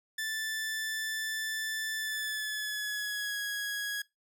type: tone with pitch glide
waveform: sawtooth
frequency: 1760 to 1661.2 Hz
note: A6 to G#6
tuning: 0 to 0 cents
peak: -29 dBFS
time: 0.18-4.02 s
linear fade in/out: 5 ms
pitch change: -100 cents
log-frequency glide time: 1.96-3.38 s
effects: noise-tail reverb RT60 0.2 s tail -22 dB re dry